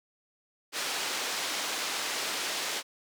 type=band-pass noise; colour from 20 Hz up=white; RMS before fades=-33 dBFS; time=0.72-2.83 s; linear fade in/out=50 ms; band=320 to 5500 Hz; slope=12 dB/octave; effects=none